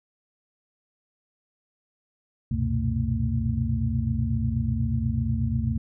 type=tone cluster; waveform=sine; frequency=69 / 93.3 / 119.5 / 127.7 / 225.8 Hz; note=C#2 / F#2 / A#2 / C3 / A3; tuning=-7 / +15 / +43 / -42 / +45 cents; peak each=-29 dBFS; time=2.51-5.78 s; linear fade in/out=5 ms; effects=none